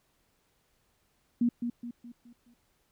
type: tone with echo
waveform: sine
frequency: 238.5 Hz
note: A#3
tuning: 40 cents sharp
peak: -22 dBFS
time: 1.41-1.49 s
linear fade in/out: 5 ms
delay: 210 ms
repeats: 5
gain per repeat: -7 dB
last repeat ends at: 2.54 s
effects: pink hiss -72 dBFS RMS until 2.91 s